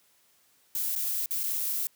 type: noise with dropouts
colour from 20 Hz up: violet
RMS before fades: -30 dBFS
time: 0.75-1.87 s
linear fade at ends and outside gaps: 1 ms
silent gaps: 0.953-0.96 / 1.259-1.308 / 1.433-1.438 s
effects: white hiss -65 dBFS RMS until 1.95 s + high-pass 80 Hz 12 dB/octave